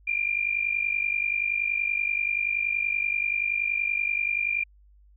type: tone with amplitude modulation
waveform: sine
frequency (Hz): 2392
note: D7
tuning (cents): +31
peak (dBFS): -20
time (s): 0.07-4.64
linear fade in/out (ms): 10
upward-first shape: sine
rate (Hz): 50.5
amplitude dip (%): 80
effects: added 50 Hz sine -53 dBFS peak until 5.16 s